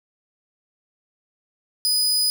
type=tone; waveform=sawtooth; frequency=4978 Hz; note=D#8; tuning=in tune; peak=-15 dBFS; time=1.85-2.3 s; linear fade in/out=0 ms; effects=none